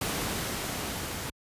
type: noise with level ramp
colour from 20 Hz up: pink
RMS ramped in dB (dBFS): -30 to -35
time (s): 0.01-1.3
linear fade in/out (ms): 5
effects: high-pass 60 Hz 12 dB/octave + resampled to 32000 Hz